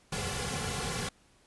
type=noise with comb filter; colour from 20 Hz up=pink; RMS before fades=-34 dBFS; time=0.12-1.09 s; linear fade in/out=5 ms; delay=3.2 ms; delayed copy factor=-0.85; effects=pink hiss -64 dBFS RMS until 1.46 s + resampled to 24000 Hz